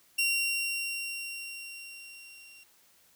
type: tone with level ramp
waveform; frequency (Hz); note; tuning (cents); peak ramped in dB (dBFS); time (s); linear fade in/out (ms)
sawtooth; 2753; F7; -25; -21 to -48; 0.18-2.64; 10
effects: white hiss -63 dBFS RMS until 3.15 s